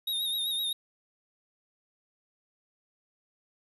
square tone with vibrato, 3729 Hz, A#7, in tune, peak -29 dBFS, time 0.07-0.73 s, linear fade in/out 5 ms, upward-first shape sine, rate 7.8 Hz, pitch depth 49 cents each way, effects 10-bit

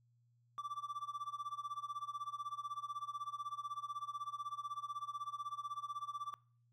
triangle tone with tremolo, 1167 Hz, D6, 11 cents flat, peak -36 dBFS, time 0.58-6.34 s, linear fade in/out 0 ms, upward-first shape sine, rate 16 Hz, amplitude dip 95%, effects noise-tail reverb RT60 0.5 s tail -23 dB re dry + added 119 Hz sine -70 dBFS peak until 6.72 s

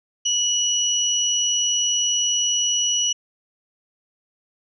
sine tone pair together, 2935 / 5870 Hz, F#7 / F#8, -15 / -15 cents, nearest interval octave, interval 1200 cents, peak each -21 dBFS, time 0.25-3.13 s, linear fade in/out 10 ms, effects none

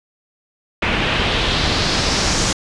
pink noise with low-pass filter sweep, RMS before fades -18 dBFS, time 0.82-2.53 s, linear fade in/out 5 ms, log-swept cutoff 2600 to 6700 Hz, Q 2.2, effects resampled to 24000 Hz

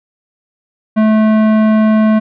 sine tone with tanh clipping, 217.1 Hz, A3, 23 cents flat, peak -9 dBFS, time 0.96-2.2 s, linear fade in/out 20 ms, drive 16 dB, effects none

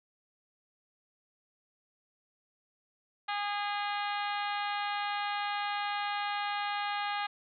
harmonic tone with a mistuned harmonic, 409.7 Hz, G#4, 24 cents flat, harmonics 2 / 3 / 4 / 5 / 6 / 7 / 8 / 9 / 10, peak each -34 / -38 / -40 / -42 / -44 / -45 / -46 / -47 / -48 dBFS, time 3.28-7.27 s, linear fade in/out 10 ms, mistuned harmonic 10, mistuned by +29 cents, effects none

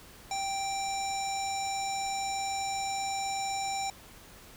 square tone with low-pass filter, 784 Hz, G5, in tune, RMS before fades -33 dBFS, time 0.31-3.9 s, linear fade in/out 2 ms, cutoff 6800 Hz, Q 4, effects pink hiss -52 dBFS RMS until 4.56 s

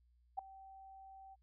sine tone with ADSR envelope, 773 Hz, G5, 24 cents flat, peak -33 dBFS, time 0.37-1.36 s, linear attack 19 ms, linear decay 4 ms, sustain -20 dB, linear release 29 ms, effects added 60 Hz sine -68 dBFS peak until 1.42 s

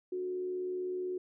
sine tone with frequency modulation, 365.7 Hz, F#4, 20 cents flat, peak -33 dBFS, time 0.12-1.18 s, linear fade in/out 5 ms, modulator 75.8 Hz, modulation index 0.28, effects none

